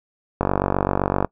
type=click train; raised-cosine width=1 ms; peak=-4 dBFS; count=41; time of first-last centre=0.41-1.247 s; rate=47.8 Hz; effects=noise-tail reverb RT60 0.1 s tail -24 dB re dry